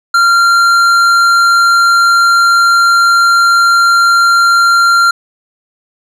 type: tone with tanh clipping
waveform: sine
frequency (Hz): 1383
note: F6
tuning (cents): -17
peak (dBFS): -7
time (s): 0.14-5.11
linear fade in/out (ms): 5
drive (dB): 12
effects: none